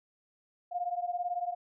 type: beating tone pair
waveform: sine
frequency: 702 / 720 Hz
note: F5 / F#5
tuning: +9 / -47 cents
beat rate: 18 Hz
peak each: -33 / -35 dBFS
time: 0.71-1.55 s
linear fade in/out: 20 ms
effects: none